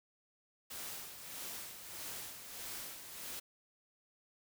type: noise with tremolo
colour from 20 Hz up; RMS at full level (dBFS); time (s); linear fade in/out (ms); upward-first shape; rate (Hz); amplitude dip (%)
white; -44; 0.7-3.4; 10; sine; 1.6; 55
effects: none